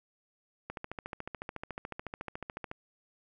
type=click train; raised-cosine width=0.5 ms; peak=-23 dBFS; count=29; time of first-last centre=0.7-2.714 s; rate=13.9 Hz; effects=none